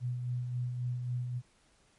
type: tone with tremolo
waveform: sine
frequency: 123.47 Hz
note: B2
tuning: in tune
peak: -30 dBFS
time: 0-1.42 s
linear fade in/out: 50 ms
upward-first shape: sine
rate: 3.7 Hz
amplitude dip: 40%
effects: pink hiss -67 dBFS RMS until 1.98 s + MP3 48 kbps